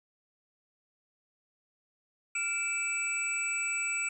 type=tone cluster; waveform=sine; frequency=1390 / 2331 / 2636 / 7870 Hz; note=F6 / D7 / E7 / B8; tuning=-9 / -14 / -1 / -7 cents; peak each=-40 / -32 / -37 / -35 dBFS; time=2.35-4.09 s; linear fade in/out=5 ms; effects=11-bit